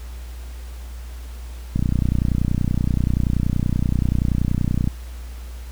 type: click train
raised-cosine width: 5 ms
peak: -7 dBFS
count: 96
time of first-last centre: 1.76-4.875 s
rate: 30.5 Hz
effects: added 60 Hz sine -31 dBFS peak until 5.71 s + pink hiss -46 dBFS RMS until 5.71 s